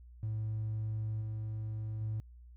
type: tone with level steps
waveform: triangle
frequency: 108.6 Hz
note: A2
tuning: 22 cents flat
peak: -30 / -33 / -30 dBFS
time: 0.23-2.2 s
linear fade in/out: 0 ms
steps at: 1.21 / 2.01 s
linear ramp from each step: 5 ms
effects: tanh soft clip ceiling -29 dBFS + added 60 Hz sine -51 dBFS peak until 2.56 s